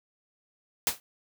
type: noise with exponential decay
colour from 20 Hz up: white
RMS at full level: -21 dBFS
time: 0.87-1 s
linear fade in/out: 1 ms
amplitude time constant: 27 ms
effects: none